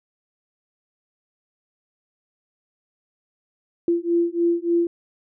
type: beating tone pair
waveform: sine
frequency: 340 / 343.4 Hz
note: F4 / F4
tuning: -46 / -29 cents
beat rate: 3.4 Hz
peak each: -21 dBFS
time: 3.88-4.87 s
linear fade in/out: 2 ms
effects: none